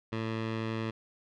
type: tone with low-pass filter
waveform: 15% pulse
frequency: 111.9 Hz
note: A2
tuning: 30 cents sharp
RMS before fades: -34 dBFS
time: 0.12-0.91 s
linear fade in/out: 10 ms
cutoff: 3200 Hz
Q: 1.2
effects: none